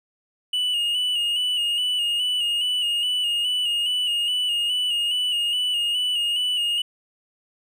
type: tone with vibrato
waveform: triangle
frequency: 2911 Hz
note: F#7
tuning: 29 cents flat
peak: -19 dBFS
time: 0.53-6.82 s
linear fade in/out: 5 ms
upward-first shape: square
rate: 2.4 Hz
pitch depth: 36 cents each way
effects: none